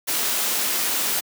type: noise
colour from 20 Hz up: white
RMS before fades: -23 dBFS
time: 0.07-1.21 s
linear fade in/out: 20 ms
effects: high-pass 200 Hz 12 dB/octave